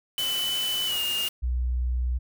white noise, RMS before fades -34 dBFS, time 0.18-1.29 s, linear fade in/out 5 ms
triangle tone with pitch glide, 3001 to 2833 Hz, F#7 to F7, +24 to +24 cents, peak -24 dBFS, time 0.18-1.28 s, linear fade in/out 0 ms, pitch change -100 cents, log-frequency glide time 0.86-1 s
sine tone, 61.74 Hz, B1, in tune, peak -23 dBFS, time 1.42-2.19 s, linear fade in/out 20 ms
effects none

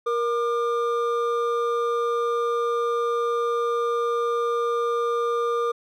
triangle tone pair together, 470.5 / 1200 Hz, A#4 / D6, +16 / +37 cents, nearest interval octave + major third, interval 1621 cents, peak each -21 / -24 dBFS, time 0.06-5.72 s, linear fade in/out 10 ms, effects none

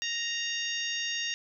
harmonic tone with a mistuned harmonic, 932.3 Hz, A#5, in tune, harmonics 2 / 3 / 4 / 5 / 6 / 7, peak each -36 / -34 / -37 / -43 / -38 / -42 dBFS, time 0.02-1.34 s, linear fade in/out 0 ms, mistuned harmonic 4, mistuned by -18 cents, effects none

